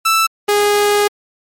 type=tone pair in turn; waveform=sawtooth; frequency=1323 / 412.2 Hz; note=E6 / G#4; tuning=+6 / -13 cents; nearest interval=octave + minor sixth; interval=2019 cents; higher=first; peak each=-7 dBFS; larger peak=neither; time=0.05-0.27 / 0.48-1.08 s; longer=second; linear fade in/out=10 ms; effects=MP3 64 kbps